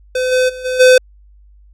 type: tone with level steps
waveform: square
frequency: 509 Hz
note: C5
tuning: 48 cents flat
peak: -15 / -11 / -27 / -17 / -5 dBFS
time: 0.15-0.98 s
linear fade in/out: 5 ms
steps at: 0.31 / 0.48 / 0.64 / 0.79 s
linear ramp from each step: 20 ms
effects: added 50 Hz sine -42 dBFS peak until 1.73 s + low-pass 9000 Hz 12 dB/octave